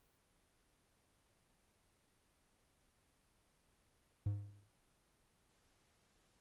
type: tone with exponential decay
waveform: triangle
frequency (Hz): 101.7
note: G#2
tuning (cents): -36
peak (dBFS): -30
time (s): 4.26-4.69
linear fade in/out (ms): 5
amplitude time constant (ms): 92
effects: pink hiss -75 dBFS RMS until 6.4 s + Opus 32 kbps